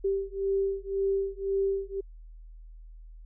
sine beating tone pair, 390.5 / 392.4 Hz, G4 / G4, -7 / +2 cents, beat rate 1.9 Hz, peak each -29 dBFS, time 0.04-2.01 s, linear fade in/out 10 ms, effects added 40 Hz sine -44 dBFS peak until 3.25 s

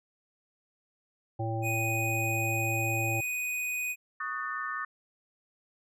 harmonic tone, 112.4 Hz, A2, 37 cents sharp, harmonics 1 / 3 / 5 / 7, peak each -31 / -37 / -39 / -36 dBFS, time 1.39-3.21 s, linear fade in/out 10 ms
square tone, 2489 Hz, D#7, in tune, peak -31 dBFS, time 1.62-3.96 s, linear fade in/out 50 ms
sine chord, D# half-diminished seventh, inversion third, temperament just, 1120.1 / 1244.5 / 1493.4 / 1792.1 Hz, C#6 / D#6 / F#6 / A6, +18 / 0 / +16 / +31 cents, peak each -39 / -36 / -41 / -36 dBFS, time 4.2-4.85 s, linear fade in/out 5 ms
effects none

